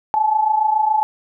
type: tone pair together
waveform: sine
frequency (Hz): 840 / 867.1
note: G#5 / A5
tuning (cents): +19 / -26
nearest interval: minor second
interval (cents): 55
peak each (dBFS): -20 / -15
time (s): 0.14-1.03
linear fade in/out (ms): 0
effects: none